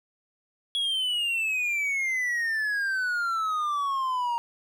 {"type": "exponential sweep", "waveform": "triangle", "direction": "down", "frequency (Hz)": [3355, 932.3], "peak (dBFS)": -23, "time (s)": [0.75, 4.38], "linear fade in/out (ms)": 0, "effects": []}